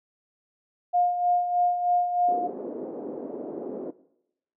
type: tone with tremolo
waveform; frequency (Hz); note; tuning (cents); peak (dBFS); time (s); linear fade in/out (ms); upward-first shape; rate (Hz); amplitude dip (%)
sine; 710; F5; +28; -18; 0.93-2.48; 20; sine; 3.2; 55
type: band-pass noise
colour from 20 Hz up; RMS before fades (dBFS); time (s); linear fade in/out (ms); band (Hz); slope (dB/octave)
white; -35; 2.28-3.91; 10; 260 to 480; 24
effects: noise-tail reverb RT60 0.8 s tail -18 dB re dry